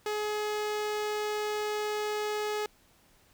sawtooth tone with notch filter, 422 Hz, G#4, 28 cents sharp, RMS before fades -32 dBFS, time 0.06-2.66 s, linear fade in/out 2 ms, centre 11000 Hz, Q 1.3, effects pink hiss -63 dBFS RMS until 3.33 s

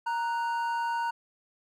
triangle tone pair together, 932.3 / 1479.9 Hz, A#5 / F#6, 0 / 0 cents, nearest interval minor sixth, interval 800 cents, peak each -26 / -34 dBFS, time 0.06-1.11 s, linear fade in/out 10 ms, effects none

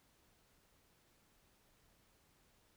silence, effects pink hiss -72 dBFS RMS until 2.76 s

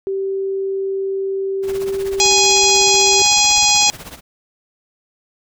sine tone with pitch glide, 388.2 to 391.4 Hz, G4 to G4, -17 to -3 cents, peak -18 dBFS, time 0.07-3.22 s, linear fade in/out 0 ms, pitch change +14 cents, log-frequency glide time 1.55-2.63 s
pink noise with tremolo, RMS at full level -31 dBFS, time 1.62-4.21 s, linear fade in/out 50 ms, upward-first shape triangle, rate 16 Hz, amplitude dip 85%
harmonic tone, 830.6 Hz, G#5, in tune, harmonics 1 / 3 / 4 / 5 / 6 / 7 / 8 / 9, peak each -19 / -19 / -19 / -19 / -19 / -19 / -19 / -19 dBFS, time 2.2-3.9 s, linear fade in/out 0 ms
effects none

